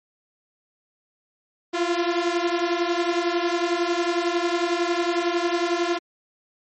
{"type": "beating tone pair", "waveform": "sawtooth", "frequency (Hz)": [340, 351], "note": ["F4", "F4"], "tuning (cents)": [-46, 9], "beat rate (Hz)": 11, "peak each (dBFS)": -20, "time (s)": [1.73, 5.99], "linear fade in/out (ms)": 20, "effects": ["low-pass 6000 Hz 12 dB/octave", "MP3 32 kbps"]}